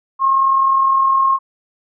sine tone with amplitude modulation, 1076 Hz, C6, 48 cents sharp, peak -9 dBFS, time 0.19-1.39 s, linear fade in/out 50 ms, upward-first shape sine, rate 39.7 Hz, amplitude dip 40%, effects none

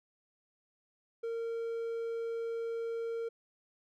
triangle tone, 460 Hz, A#4, 23 cents flat, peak -32 dBFS, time 1.23-3.29 s, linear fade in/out 10 ms, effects none

